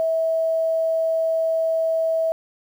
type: tone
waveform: sine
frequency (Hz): 650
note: E5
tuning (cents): -24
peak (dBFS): -18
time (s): 0-2.32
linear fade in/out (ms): 0
effects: 8-bit